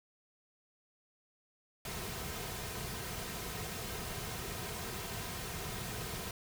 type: noise with comb filter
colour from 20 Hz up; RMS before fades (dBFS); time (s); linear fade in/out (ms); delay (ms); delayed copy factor
pink; -41; 1.85-6.31; 2; 3.5; -0.55
effects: none